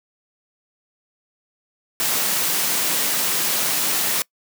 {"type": "high-pass noise", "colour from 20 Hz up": "white", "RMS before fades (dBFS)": -21, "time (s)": [2, 4.22], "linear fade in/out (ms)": 0, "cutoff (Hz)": 130, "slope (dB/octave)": 48, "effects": ["noise-tail reverb RT60 0.1 s tail -24 dB re dry"]}